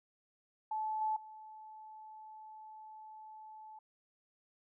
sine tone with level steps, 867 Hz, A5, 26 cents flat, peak -34 / -31 / -49 dBFS, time 0.71-3.79 s, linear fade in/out 5 ms, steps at 1.01 / 1.16 s, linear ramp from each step 5 ms, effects none

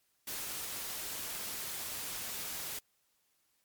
white noise, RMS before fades -40 dBFS, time 0.27-2.79 s, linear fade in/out 5 ms, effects white hiss -75 dBFS RMS until 3.64 s + MP3 96 kbps

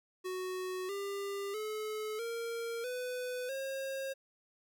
square tone with pitch steps, 370 / 398.9 / 430 / 463.5 / 499.6 / 538.6 Hz, F#4 / G4 / A4 / A#4 / B4 / C#5, 0 / +30 / -40 / -10 / +20 / -50 cents, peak -37 dBFS, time 0.24-4.14 s, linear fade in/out 20 ms, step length 650 ms, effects none

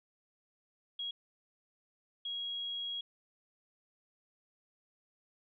sine tone bursts at uneven times, 3300 Hz, G#7, 12 cents flat, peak -36 dBFS, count 2, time 0.99-1.11 / 2.25-3.01 s, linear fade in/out 5 ms, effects none

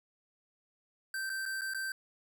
square tone with dropouts, 1559 Hz, G6, 10 cents flat, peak -35 dBFS, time 1.14-1.92 s, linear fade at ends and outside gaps 2 ms, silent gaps 1.295-1.299 / 1.455-1.46 / 1.611-1.617 / 1.737-1.746 s, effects none

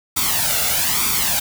white noise with flanger, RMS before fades -19 dBFS, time 0.16-1.4 s, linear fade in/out 10 ms, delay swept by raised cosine 0.85 to 1.45 ms, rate 1.1 Hz, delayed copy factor +0.7, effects none

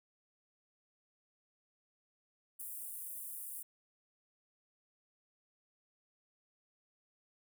pink high-pass noise, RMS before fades -45 dBFS, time 2.59-3.63 s, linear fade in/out 10 ms, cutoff 9100 Hz, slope 48 dB/octave, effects none

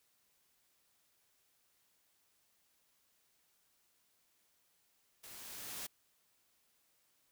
white noise with level ramp, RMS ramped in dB -53 to -43 dBFS, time 5.23-5.87 s, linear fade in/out 10 ms, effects white hiss -75 dBFS RMS until 7.31 s

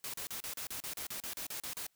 white noise bursts, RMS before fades -41 dBFS, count 14, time 0.04-1.866 s, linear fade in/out 0 ms, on 97 ms, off 36 ms, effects white hiss -75 dBFS RMS until 1.95 s

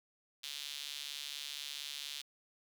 sawtooth tone with high-pass filter, 144.3 Hz, D3, 30 cents flat, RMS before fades -44 dBFS, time 0.43-2.22 s, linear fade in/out 10 ms, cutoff 3500 Hz, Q 2.6, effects none

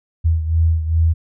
sine beating tone pair, 81 / 83.5 Hz, E2 / E2, -30 / +23 cents, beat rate 2.5 Hz, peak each -14 / -20 dBFS, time 0.24-1.14 s, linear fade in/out 20 ms, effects none

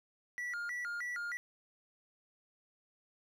triangle tone with vibrato, 1661.2 Hz, G#6, in tune, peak -35 dBFS, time 0.38-1.37 s, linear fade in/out 0 ms, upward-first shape square, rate 3.2 Hz, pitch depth 280 cents each way, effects none

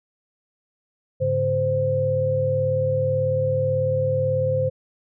sine tone cluster, 104.7 / 142.9 / 519 Hz, G#2 / D3 / C5, +15 / -47 / -14 cents, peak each -26 / -27 / -20 dBFS, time 1.2-4.7 s, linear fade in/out 20 ms, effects none

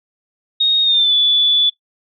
sine tone with pitch glide, 3729 to 3459 Hz, A#7 to A7, 0 to -30 cents, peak -10 dBFS, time 0.6-1.7 s, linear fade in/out 10 ms, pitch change -130 cents, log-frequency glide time 0.83-1.14 s, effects noise-tail reverb RT60 0.1 s tail -17 dB re dry

